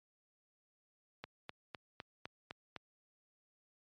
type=click train; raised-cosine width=0.3 ms; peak=-27 dBFS; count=7; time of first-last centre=1.24-2.763 s; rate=3.94 Hz; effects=high-pass 80 Hz 12 dB/octave + MP3 48 kbps